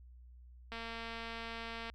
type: click train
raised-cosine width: 0.3 ms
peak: -28 dBFS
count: 271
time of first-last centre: 0.72-1.899 s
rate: 229 Hz
effects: added 61 Hz sine -53 dBFS peak until 1.94 s